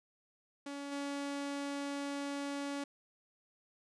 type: tone with level steps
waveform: sawtooth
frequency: 282.5 Hz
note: C#4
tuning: 33 cents sharp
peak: -37 / -33 dBFS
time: 0.66-2.84 s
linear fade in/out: 5 ms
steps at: 0.91 s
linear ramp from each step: 20 ms
effects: resampled to 22050 Hz